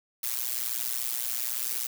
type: noise with amplitude modulation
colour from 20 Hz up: blue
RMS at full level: -27 dBFS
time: 0.23-1.87 s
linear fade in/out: 5 ms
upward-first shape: sine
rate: 121 Hz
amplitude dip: 100%
effects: none